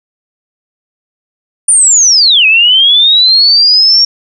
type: linear two-way sweep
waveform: sine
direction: down then up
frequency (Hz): 9397 to 2512 to 5570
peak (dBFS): -3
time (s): 1.68-4.05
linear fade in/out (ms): 5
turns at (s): 2.46
effects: none